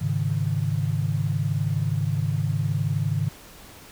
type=chord; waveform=sine; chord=Ab suspended fourth; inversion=none; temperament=equal with one note detuned; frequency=103.83 / 136.29 / 155.56 Hz; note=Ab2 / Db3 / Eb3; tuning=0 / -29 / 0 cents; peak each=-26 dBFS; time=0.01-3.29 s; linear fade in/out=10 ms; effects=pink hiss -46 dBFS RMS until 3.91 s